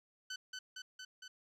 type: tone with echo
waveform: 15% pulse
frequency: 1511 Hz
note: F#6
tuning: 36 cents sharp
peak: -34 dBFS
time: 0.3-0.36 s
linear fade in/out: 5 ms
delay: 230 ms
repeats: 4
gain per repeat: -2 dB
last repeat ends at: 1.28 s
effects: low-pass 8000 Hz 12 dB/octave